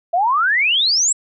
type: exponential sweep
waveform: sine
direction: up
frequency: 658 to 7960 Hz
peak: -13 dBFS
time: 0.13-1.13 s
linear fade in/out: 10 ms
effects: none